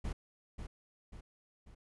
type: noise with echo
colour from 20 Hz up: brown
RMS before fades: -37 dBFS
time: 0.04-0.13 s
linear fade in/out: 10 ms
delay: 540 ms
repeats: 3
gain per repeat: -6 dB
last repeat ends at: 1.75 s
effects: resampled to 24000 Hz